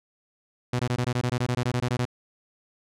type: tone bursts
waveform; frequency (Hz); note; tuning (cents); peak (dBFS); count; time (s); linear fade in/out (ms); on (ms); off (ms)
sawtooth; 123.47; B2; 0; -19; 16; 0.73-2.053; 5; 63; 21
effects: low-pass 8000 Hz 12 dB/octave